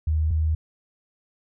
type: tone pair in turn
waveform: sine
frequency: 78 / 78.59 Hz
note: D#2 / D#2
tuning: +5 / +18 cents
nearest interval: unison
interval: 13 cents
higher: second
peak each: -19 dBFS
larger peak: neither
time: 0.07-0.31 / 0.31-0.55 s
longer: neither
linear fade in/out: 5 ms
effects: none